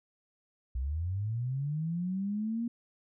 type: linear sweep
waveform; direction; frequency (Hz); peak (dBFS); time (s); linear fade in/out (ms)
sine; up; 59.2 to 238.2; -30; 0.75-2.68; 5
effects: none